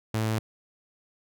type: tone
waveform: sawtooth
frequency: 110 Hz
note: A2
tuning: in tune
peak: -21 dBFS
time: 0.14-0.39 s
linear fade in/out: 5 ms
effects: none